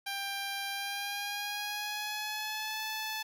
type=tone with pitch glide; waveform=10% pulse; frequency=793 to 869.8 Hz; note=G5 to A5; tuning=+20 to -20 cents; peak=-26 dBFS; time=0.06-3.23 s; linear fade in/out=10 ms; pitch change=+160 cents; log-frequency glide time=0.71-2.82 s; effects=none